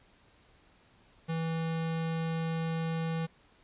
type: tone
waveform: square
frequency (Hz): 163.3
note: E3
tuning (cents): -16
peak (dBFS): -31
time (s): 1.28-3.27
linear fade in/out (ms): 20
effects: pink hiss -63 dBFS RMS until 3.63 s + resampled to 8000 Hz